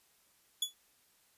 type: tone with exponential decay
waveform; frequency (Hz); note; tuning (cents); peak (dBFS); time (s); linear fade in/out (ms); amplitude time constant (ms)
sawtooth; 3413; G#7; +47; -24; 0.62-0.74; 5; 24
effects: white hiss -69 dBFS RMS until 1.37 s + resampled to 32000 Hz